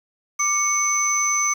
sine tone cluster, 1182 / 2210 / 6100 Hz, D6 / C#7 / G8, +11 / -6 / -48 cents, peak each -24 / -25 / -20 dBFS, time 0.39-1.54 s, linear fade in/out 10 ms, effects 7-bit

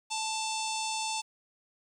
harmonic tone with a mistuned harmonic, 888 Hz, A5, 16 cents sharp, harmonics 1 / 3 / 4 / 5 / 6 / 7 / 8 / 9 / 10, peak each -34 / -39 / -40 / -41 / -42 / -42 / -43 / -44 / -44 dBFS, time 0.1-1.22 s, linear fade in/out 20 ms, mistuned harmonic 1, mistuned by -20 cents, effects 10-bit

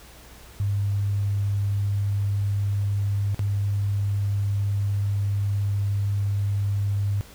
sine tone with dropouts, 100.7 Hz, G2, 47 cents sharp, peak -21 dBFS, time 0.6-7.21 s, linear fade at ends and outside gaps 0 ms, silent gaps 3.345-3.393 s, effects added 60 Hz sine -49 dBFS peak until 7.34 s + pink hiss -48 dBFS RMS until 7.34 s

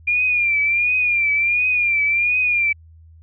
sine tone with vibrato, 2399 Hz, D7, 36 cents sharp, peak -15 dBFS, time 0.07-2.73 s, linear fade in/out 10 ms, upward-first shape triangle, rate 1.4 Hz, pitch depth 86 cents each way, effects added 81 Hz sine -43 dBFS peak until 3.22 s

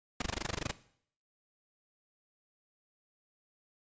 pink noise bursts, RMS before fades -33 dBFS, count 13, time 0.2-0.713 s, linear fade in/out 5 ms, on 21 ms, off 20 ms, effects noise-tail reverb RT60 0.6 s tail -17 dB re dry + resampled to 16000 Hz

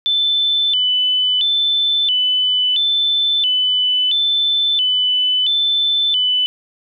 sine tone with vibrato, 3252 Hz, G#7, 37 cents flat, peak -13 dBFS, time 0.06-6.46 s, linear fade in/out 0 ms, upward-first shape square, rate 0.74 Hz, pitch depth 140 cents each way, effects none

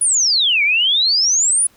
sine exponential two-way sweep, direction down then up, 10120 to 2217 to 10120 Hz, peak -12 dBFS, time 0.01-1.67 s, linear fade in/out 5 ms, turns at 0.63 s, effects pink hiss -53 dBFS RMS until 1.76 s

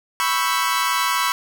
sawtooth chord, C# half-diminished seventh, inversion third, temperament equal, 987.8 / 1108.7 / 1318.5 / 1568 Hz, B5 / C#6 / E6 / G6, 0 / 0 / 0 / 0 cents, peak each -19 / -19 / -21 / -25 dBFS, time 0.2-1.32 s, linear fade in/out 0 ms, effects none

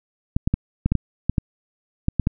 clicks, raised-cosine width 5 ms, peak -6 dBFS, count 11, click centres 0.365 / 0.475 / 0.54 / 0.86 / 0.92 / 0.953 / 1.296 / 1.382 / 2.084 / 2.197 / 2.271 s, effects none

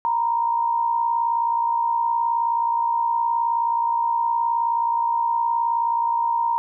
sine tone pair together, 932.3 / 991.4 Hz, A#5 / B5, 0 / +6 cents, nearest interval minor second, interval 106 cents, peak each -19 / -27 dBFS, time 0.05-6.58 s, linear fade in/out 0 ms, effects none

